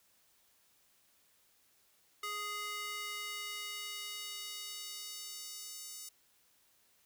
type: tone with high-pass filter sweep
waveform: square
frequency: 415.3 Hz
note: G#4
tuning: in tune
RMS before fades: -43 dBFS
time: 2.23-6.09 s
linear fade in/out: 5 ms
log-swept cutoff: 1300 to 6600 Hz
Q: 1.2
effects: white hiss -70 dBFS RMS until 7.05 s